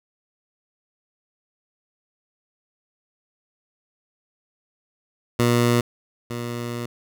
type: tone pair in turn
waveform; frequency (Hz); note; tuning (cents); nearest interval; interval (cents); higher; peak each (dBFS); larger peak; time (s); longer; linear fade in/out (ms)
15% pulse; 120 / 119.36; B2 / A#2; -49 / +41; unison; 10; first; -10 / -21; first; 5.39-5.81 / 6.3-6.86; second; 5
effects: none